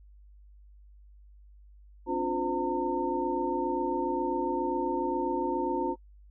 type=tone cluster; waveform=sine; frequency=264.2 / 291.6 / 353.7 / 514 / 909 Hz; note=C4 / D4 / F4 / C5 / A#5; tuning=+17 / -12 / +22 / -31 / -44 cents; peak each=-36 / -34 / -31 / -36 / -31 dBFS; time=2.06-5.96 s; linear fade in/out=50 ms; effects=noise-tail reverb RT60 0.1 s tail -24 dB re dry + added 50 Hz sine -51 dBFS peak until 6.3 s